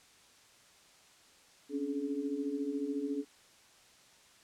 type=tone cluster; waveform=sine; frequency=271.5 / 285.5 / 427 Hz; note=C#4 / D4 / G#4; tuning=-36 / -49 / +48 cents; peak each=-39 / -35 / -39 dBFS; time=1.69-3.25 s; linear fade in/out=50 ms; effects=white hiss -61 dBFS RMS until 4.43 s + low-pass 8000 Hz 12 dB/octave